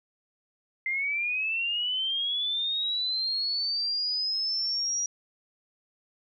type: linear sweep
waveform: sine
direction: up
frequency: 2073 to 5770 Hz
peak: -26 dBFS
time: 0.86-5.06 s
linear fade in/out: 2 ms
effects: none